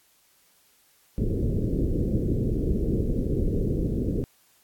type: low-pass noise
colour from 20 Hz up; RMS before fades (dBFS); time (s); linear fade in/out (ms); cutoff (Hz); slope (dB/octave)
pink; -25; 1.18-4.24; 0; 470; 48
effects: white hiss -62 dBFS RMS until 4.63 s + AAC 64 kbps